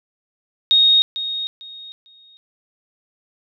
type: tone with echo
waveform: sine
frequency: 3729 Hz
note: A#7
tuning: in tune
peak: -10 dBFS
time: 0.71-1.02 s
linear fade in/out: 0 ms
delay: 450 ms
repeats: 3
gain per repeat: -12 dB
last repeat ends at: 2.37 s
effects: none